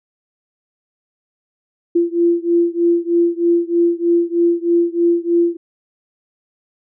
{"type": "beating tone pair", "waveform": "sine", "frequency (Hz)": [341, 344.2], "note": ["F4", "F4"], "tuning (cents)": [-41, -25], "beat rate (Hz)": 3.2, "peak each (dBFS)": [-15, -16], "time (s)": [1.95, 5.57], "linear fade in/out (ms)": 10, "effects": []}